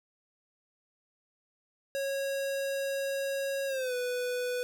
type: tone with pitch glide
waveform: square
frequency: 549 to 494.8 Hz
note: C#5 to B4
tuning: -17 to +3 cents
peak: -31 dBFS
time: 1.95-4.63 s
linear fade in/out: 0 ms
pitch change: -180 cents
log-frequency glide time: 3.67-3.94 s
effects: none